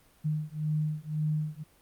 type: beating tone pair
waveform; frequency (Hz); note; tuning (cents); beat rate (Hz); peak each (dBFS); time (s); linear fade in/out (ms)
sine; 152.3 / 154.2; D#3 / D#3; -37 / -15; 1.9; -31; 0.24-1.64; 20
effects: pink hiss -62 dBFS RMS until 1.81 s + Opus 32 kbps